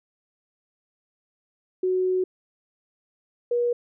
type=tone pair in turn; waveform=sine; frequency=370 / 480.6 Hz; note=F#4 / B4; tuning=0 / -47 cents; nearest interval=perfect fourth; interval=453 cents; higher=second; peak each=-20 dBFS; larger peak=neither; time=1.83-2.24 / 3.51-3.73 s; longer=first; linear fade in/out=5 ms; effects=none